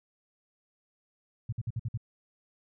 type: tone bursts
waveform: sine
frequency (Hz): 114.8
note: A#2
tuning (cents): -26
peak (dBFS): -29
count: 6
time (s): 1.49-1.975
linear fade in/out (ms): 5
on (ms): 35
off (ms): 55
effects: none